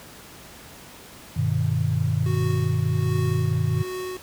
sine chord, G augmented, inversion none, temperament just, 98 / 122.5 / 153.12 Hz, G2 / B2 / D#3, 0 / -14 / -27 cents, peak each -24 dBFS, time 1.36-3.83 s, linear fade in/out 10 ms
square tone with tremolo, 368.9 Hz, F#4, 5 cents flat, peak -29 dBFS, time 2.26-4.17 s, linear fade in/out 2 ms, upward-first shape sine, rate 1.3 Hz, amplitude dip 70%
effects pink hiss -44 dBFS RMS until 4.22 s + high-pass 60 Hz 12 dB/octave

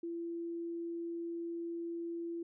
sine tone, 338.1 Hz, E4, 44 cents sharp, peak -37 dBFS, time 0.03-2.43 s, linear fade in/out 5 ms, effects none

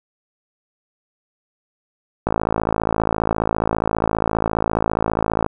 click train, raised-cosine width 1 ms, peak -4 dBFS, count 176, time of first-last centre 2.27-5.463 s, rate 54.8 Hz, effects none

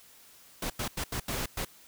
pink noise bursts at uneven times, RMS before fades -33 dBFS, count 6, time 0.62-0.7 / 0.79-0.88 / 0.97-1.04 / 1.12-1.2 / 1.28-1.46 / 1.57-1.65 s, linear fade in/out 5 ms, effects white hiss -56 dBFS RMS until 1.87 s

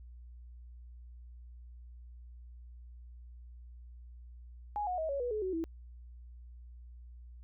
sine tone with pitch steps, 830.6 / 727.3 / 636.8 / 557.6 / 488.2 / 427.5 / 374.3 / 327.7 Hz, G#5 / F#5 / D#5 / C#5 / B4 / A4 / F#4 / E4, 0 / -30 / +40 / +10 / -20 / -50 / +20 / -10 cents, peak -32 dBFS, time 4.76-5.64 s, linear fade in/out 0 ms, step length 110 ms, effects added 60 Hz sine -48 dBFS peak until 7.43 s

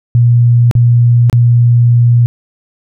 sine tone with dropouts, 119.6 Hz, A#2, 45 cents sharp, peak -4 dBFS, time 0.15-2.26 s, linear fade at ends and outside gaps 0 ms, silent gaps 0.712-0.752 / 1.298-1.328 s, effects none

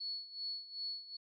sine tone with tremolo, 4400 Hz, C#8, 14 cents flat, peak -37 dBFS, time 0-1.17 s, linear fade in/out 10 ms, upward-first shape sine, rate 2.6 Hz, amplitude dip 80%, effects none

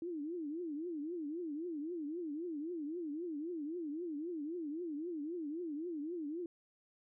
sine tone with vibrato, 320.2 Hz, D#4, 50 cents sharp, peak -38 dBFS, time 0.02-6.46 s, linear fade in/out 2 ms, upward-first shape triangle, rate 3.8 Hz, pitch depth 230 cents each way, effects none

